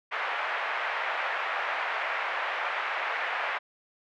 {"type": "band-pass noise", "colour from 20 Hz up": "white", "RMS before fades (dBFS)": -31, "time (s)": [0.11, 3.59], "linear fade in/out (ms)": 20, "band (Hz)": [600, 2200], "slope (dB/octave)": 24, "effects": []}